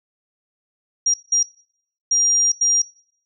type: tone bursts at uneven times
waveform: sine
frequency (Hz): 5700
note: F8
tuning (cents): +34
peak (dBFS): -14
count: 4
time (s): 1.06-1.14 / 1.32-1.43 / 2.11-2.52 / 2.61-2.82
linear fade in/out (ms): 5
effects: noise-tail reverb RT60 0.6 s tail -21 dB re dry

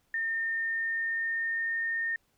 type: tone with pitch glide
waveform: sine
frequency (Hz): 1816 to 1828.6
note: A#6 to A#6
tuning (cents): -46 to -34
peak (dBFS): -28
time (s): 0.14-2.16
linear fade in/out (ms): 2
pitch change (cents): +12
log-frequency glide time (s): 0.31-1.78
effects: pink hiss -72 dBFS RMS until 2.37 s

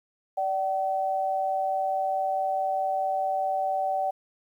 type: tone pair together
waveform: sine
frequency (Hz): 587.3 / 762.6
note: D5 / G5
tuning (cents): 0 / -48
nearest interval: perfect fourth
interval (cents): 452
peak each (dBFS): -30 / -25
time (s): 0.37-4.11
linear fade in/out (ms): 10
effects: 10-bit

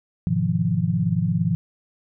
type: chord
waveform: sine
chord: F half-diminished seventh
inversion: first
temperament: just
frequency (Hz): 104.77 / 125.72 / 157.15 / 174.61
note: Ab2 / Cb3 / Eb3 / F3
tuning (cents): +16 / +31 / +18 / 0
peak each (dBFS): -26 / -27 / -24 / -22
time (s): 0.27-1.55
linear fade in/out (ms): 0
effects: none

